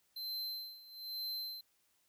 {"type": "tone with tremolo", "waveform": "square", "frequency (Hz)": 4100, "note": "C8", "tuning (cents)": -36, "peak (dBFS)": -38, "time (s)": [0.16, 1.61], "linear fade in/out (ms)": 5, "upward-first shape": "sine", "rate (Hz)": 1.1, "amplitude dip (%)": 85, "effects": ["white hiss -75 dBFS RMS until 2.08 s"]}